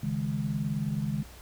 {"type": "chord", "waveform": "sine", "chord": "C# suspended second", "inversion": "none", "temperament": "equal with one note detuned", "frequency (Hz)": [138.59, 157.46, 207.7], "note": ["C#3", "D#3", "G#3"], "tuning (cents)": [0, 21, 0], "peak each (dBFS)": -32, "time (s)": [0.03, 1.23], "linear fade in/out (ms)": 5, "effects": ["added 60 Hz sine -49 dBFS peak until 1.41 s", "pink hiss -51 dBFS RMS until 1.41 s"]}